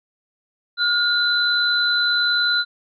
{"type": "tone pair together", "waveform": "sine", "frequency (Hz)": [1426, 4015], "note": ["F6", "B7"], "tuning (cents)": [36, 28], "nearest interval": "octave + tritone", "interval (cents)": 1792, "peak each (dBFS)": -19, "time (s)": [0.77, 2.65], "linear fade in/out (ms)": 50, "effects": []}